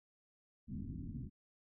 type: low-pass noise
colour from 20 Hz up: white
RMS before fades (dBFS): -44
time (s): 0.67-1.3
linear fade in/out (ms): 50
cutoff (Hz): 270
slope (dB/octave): 48
effects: none